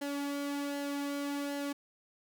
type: tone with flanger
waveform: sawtooth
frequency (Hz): 284.3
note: C#4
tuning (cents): +44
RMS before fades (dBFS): -36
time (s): 0.01-1.73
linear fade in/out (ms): 10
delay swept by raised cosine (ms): 0.82 to 2.42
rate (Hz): 1.3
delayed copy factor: -0.5
effects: none